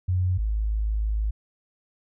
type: tone pair in turn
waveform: sine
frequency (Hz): 91.2 / 53.26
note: F#2 / G#1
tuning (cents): -24 / +44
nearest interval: major sixth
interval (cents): 932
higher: first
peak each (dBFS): -20 / -22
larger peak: first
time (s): 0.08-0.38 / 0.38-1.31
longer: second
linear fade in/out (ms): 10
effects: none